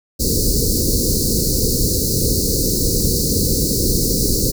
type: band-stop noise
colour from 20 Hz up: pink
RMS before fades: -17 dBFS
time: 0.19-4.52 s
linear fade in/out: 20 ms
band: 520 to 4200 Hz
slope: 96 dB/octave
effects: none